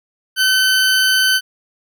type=tone; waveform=20% pulse; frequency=1525 Hz; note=G6; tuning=48 cents flat; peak=-7 dBFS; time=0.36-1.41 s; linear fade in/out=50 ms; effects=none